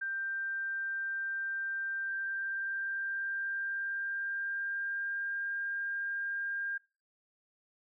sine tone with pitch glide, 1575 to 1603.5 Hz, G6 to G6, +8 to +39 cents, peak -33 dBFS, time 0.01-6.78 s, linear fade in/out 10 ms, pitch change +31 cents, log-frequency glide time 1.97-5.51 s, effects noise-tail reverb RT60 0.3 s tail -20 dB re dry

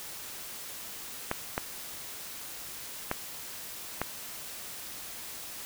clicks, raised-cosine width 0.5 ms, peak -13 dBFS, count 4, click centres 1.314 / 1.579 / 3.114 / 4.016 s, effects white hiss -42 dBFS RMS until 5.65 s

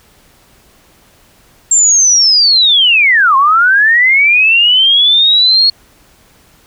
sine linear two-way sweep, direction down then up, 7450 to 1047 to 4353 Hz, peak -5 dBFS, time 1.71-5.7 s, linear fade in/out 5 ms, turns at 3.36 s, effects pink hiss -47 dBFS RMS until 6.66 s

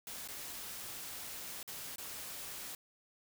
white noise with dropouts, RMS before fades -45 dBFS, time 0.07-2.75 s, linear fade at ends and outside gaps 1 ms, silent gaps 0.276-0.286 / 1.629-1.677 / 1.959-1.982 s, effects none

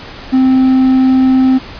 triangle tone, 260.7 Hz, C4, 6 cents flat, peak -4 dBFS, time 0.32-1.59 s, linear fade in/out 20 ms, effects pink hiss -30 dBFS RMS until 1.79 s + resampled to 11025 Hz

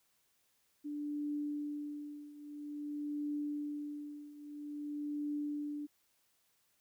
sine tone with tremolo, 293.8 Hz, D4, 1 cent sharp, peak -34 dBFS, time 0.84-5.87 s, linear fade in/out 20 ms, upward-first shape triangle, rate 0.5 Hz, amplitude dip 85%, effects white hiss -75 dBFS RMS until 6.8 s

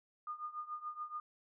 sine tone with tremolo, 1220 Hz, D#6, 34 cents flat, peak -37 dBFS, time 0.27-1.2 s, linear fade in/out 2 ms, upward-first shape triangle, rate 7 Hz, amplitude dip 90%, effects none

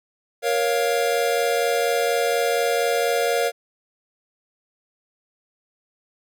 square chord, Bb minor, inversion none, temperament equal with one note detuned, 470.2 / 554.4 / 698.5 Hz, Bb4 / Db5 / F5, +15 / 0 / 0 cents, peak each -23 / -25 / -25 dBFS, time 0.42-3.52 s, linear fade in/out 50 ms, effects none

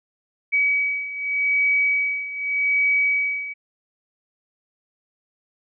sine beating tone pair, 2272 / 2272.84 Hz, C#7 / C#7, +42 / +43 cents, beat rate 0.84 Hz, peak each -24 / -20 dBFS, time 0.52-3.54 s, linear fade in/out 20 ms, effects none

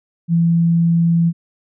sine tone, 168.1 Hz, E3, 34 cents sharp, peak -11 dBFS, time 0.28-1.33 s, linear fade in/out 50 ms, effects none

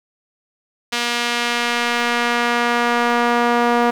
sawtooth tone with band-pass filter sweep, 238.7 Hz, A#3, 41 cents sharp, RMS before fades -18 dBFS, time 0.92-3.91 s, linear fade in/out 10 ms, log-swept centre 3400 to 860 Hz, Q 0.86, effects 7-bit

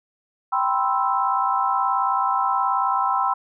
sine chord, C major seventh, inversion second, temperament equal, 784 / 987.8 / 1046.5 / 1318.5 Hz, G5 / B5 / C6 / E6, 0 / 0 / 0 / 0 cents, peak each -24 dBFS, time 0.52-3.34 s, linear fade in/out 10 ms, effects none

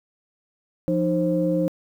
sine tone cluster, 173 / 308.7 / 529 Hz, F3 / D#4 / C5, -16 / -14 / +19 cents, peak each -23 dBFS, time 0.88-1.68 s, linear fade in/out 0 ms, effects tanh soft clip ceiling -9 dBFS + 9-bit

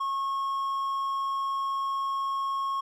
triangle tone, 1091 Hz, C#6, 28 cents flat, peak -25 dBFS, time 0-2.81 s, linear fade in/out 10 ms, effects none

